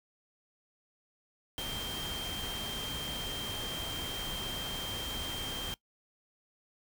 sine tone in noise, 3166 Hz, G7, 17 cents sharp, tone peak -37 dBFS, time 1.58-5.74 s, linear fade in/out 0 ms, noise pink, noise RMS -40 dBFS, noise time 1.58-5.74 s, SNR 0 dB, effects noise-tail reverb RT60 0.1 s tail -21 dB re dry

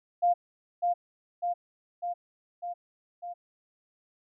sine tone with echo, 701 Hz, F5, 6 cents sharp, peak -20 dBFS, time 0.22-0.34 s, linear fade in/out 20 ms, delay 600 ms, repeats 5, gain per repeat -3 dB, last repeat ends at 3.34 s, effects none

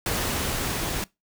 pink noise with level ramp, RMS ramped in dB -26 to -29 dBFS, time 0.06-1.04 s, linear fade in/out 2 ms, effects noise-tail reverb RT60 0.2 s tail -22 dB re dry

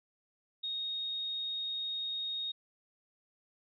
sine tone, 3729 Hz, A#7, in tune, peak -34 dBFS, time 0.63-2.52 s, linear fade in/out 10 ms, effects none

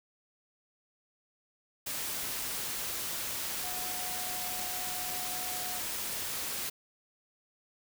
sine tone in noise, 730 Hz, F#5, 24 cents flat, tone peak -43 dBFS, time 3.63-5.8 s, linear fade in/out 10 ms, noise white, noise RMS -36 dBFS, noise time 1.86-6.7 s, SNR -10 dB, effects none

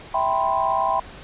sine chord, C major seventh, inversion first, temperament equal with one note detuned, 656.2 / 784 / 987.8 / 1046.5 Hz, E5 / G5 / B5 / C6, -8 / 0 / 0 / 0 cents, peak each -26 / -23 / -23 / -25 dBFS, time 0.14-1 s, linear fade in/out 5 ms, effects pink hiss -41 dBFS RMS until 1.23 s + resampled to 8000 Hz

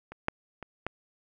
clicks, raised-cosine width 0.5 ms, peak -27 / -11 / -25 / -16 dBFS, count 4, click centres 0.12 / 0.284 / 0.627 / 0.866 s, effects none

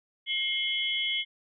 sine tone cluster, 2140 / 3047 / 3333 Hz, C7 / G7 / G#7, +38 / -50 / +5 cents, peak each -31 dBFS, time 0.26-1.25 s, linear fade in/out 50 ms, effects none

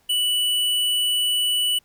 sine tone with hard clipping, 2960 Hz, F#7, in tune, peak -20 dBFS, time 0.09-1.79 s, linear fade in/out 10 ms, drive 14 dB, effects pink hiss -62 dBFS RMS until 1.84 s

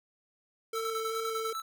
square tone with vibrato, 448.8 Hz, A4, 34 cents sharp, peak -34 dBFS, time 0.73-1.53 s, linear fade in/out 5 ms, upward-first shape square, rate 2.6 Hz, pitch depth 9 cents each way
square tone with tremolo, 1318.5 Hz, E6, in tune, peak -34 dBFS, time 0.75-1.62 s, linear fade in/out 5 ms, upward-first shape square, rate 10 Hz, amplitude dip 55%
effects none

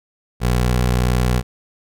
20% pulse tone with pitch glide, 61 to 61.57 Hz, B1 to B1, -21 to -5 cents, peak -10 dBFS, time 0.4-1.43 s, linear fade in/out 50 ms, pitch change +16 cents, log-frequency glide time 0.61-0.68 s, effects none

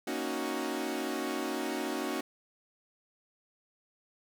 sawtooth chord, D# minor seventh, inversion second, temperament equal, 233.1 / 277.2 / 311.1 / 370 Hz, A#3 / C#4 / D#4 / F#4, 0 / 0 / 0 / 0 cents, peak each -36 / -33 / -34 / -33 dBFS, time 0.07-2.21 s, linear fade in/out 5 ms, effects none

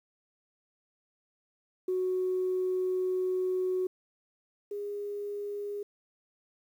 sine tone pair in turn, 369.5 / 409.2 Hz, F#4 / G#4, -2 / -26 cents, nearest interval major second, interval 176 cents, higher second, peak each -26 / -33 dBFS, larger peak first, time 1.88-3.87 / 4.71-5.83 s, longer first, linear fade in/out 5 ms, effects tanh soft clip ceiling -22 dBFS + 10-bit

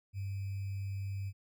sine tone with sample-and-hold, 98 Hz, G2, in tune, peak -35 dBFS, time 0.13-1.33 s, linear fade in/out 50 ms, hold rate 2450 Hz, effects none

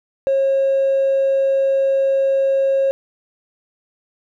sine tone with hard clipping, 542 Hz, C#5, 39 cents flat, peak -14 dBFS, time 0.27-2.91 s, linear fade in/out 0 ms, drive 1 dB, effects none

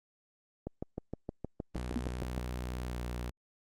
click train, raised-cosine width 2 ms, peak -23 dBFS, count 12, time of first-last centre 0.67-2.378 s, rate 6.44 Hz
sawtooth tone with pitch glide, 61.74 to 60.61 Hz, B1 to B1, 0 to -32 cents, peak -32 dBFS, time 1.74-3.31 s, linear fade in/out 20 ms, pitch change -32 cents, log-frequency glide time 2.86-2.95 s
sine tone with exponential decay, 240 Hz, B3, 49 cents flat, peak -26 dBFS, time 1.96-2.05 s, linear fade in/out 0 ms, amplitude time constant 18 ms
effects Opus 32 kbps

